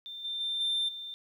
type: tone with level steps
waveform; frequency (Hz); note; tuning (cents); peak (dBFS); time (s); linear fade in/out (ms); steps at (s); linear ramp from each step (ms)
sine; 3581; A7; +30; -39 / -32 / -29 / -25 / -38; 0.06-1.14; 0; 0.24 / 0.4 / 0.6 / 0.88; 10
effects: tanh soft clip ceiling -25 dBFS + 11-bit